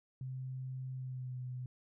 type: tone with pitch glide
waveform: sine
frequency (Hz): 130 to 126.23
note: C3 to B2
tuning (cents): -11 to +38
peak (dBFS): -39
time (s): 0.21-1.66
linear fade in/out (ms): 2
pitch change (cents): -51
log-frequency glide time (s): 0.94-1.39
effects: none